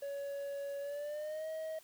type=tone with pitch glide; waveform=triangle; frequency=562 to 634.5 Hz; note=C#5 to D#5; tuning=+24 to +34 cents; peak=-36 dBFS; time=0.02-1.79 s; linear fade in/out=5 ms; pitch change=+210 cents; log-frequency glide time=0.8-1.48 s; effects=white hiss -61 dBFS RMS until 1.83 s